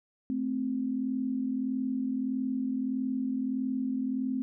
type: tone pair together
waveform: sine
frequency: 220 / 261.6 Hz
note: A3 / C4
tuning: 0 / 0 cents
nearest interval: minor third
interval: 300 cents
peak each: -34 / -29 dBFS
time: 0.3-4.42 s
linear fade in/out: 0 ms
effects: none